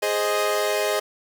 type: chord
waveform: sawtooth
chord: Ab major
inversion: none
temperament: equal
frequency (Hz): 415.3 / 523.3 / 622.3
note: Ab4 / C5 / Eb5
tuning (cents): 0 / 0 / 0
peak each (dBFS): -21 / -24 / -20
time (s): 0.02-1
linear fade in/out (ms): 10
effects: none